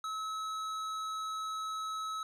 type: tone with hard clipping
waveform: triangle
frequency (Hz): 1292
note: E6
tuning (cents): -35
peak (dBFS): -37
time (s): 0.04-2.23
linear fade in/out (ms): 2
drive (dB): 15
effects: none